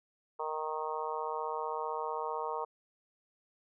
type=harmonic tone; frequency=155.56 Hz; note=D#3; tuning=in tune; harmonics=3 / 4 / 5 / 6 / 7 / 8; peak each=-39 / -43 / -42 / -38 / -40 / -46 dBFS; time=0.39-2.65 s; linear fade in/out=10 ms; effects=none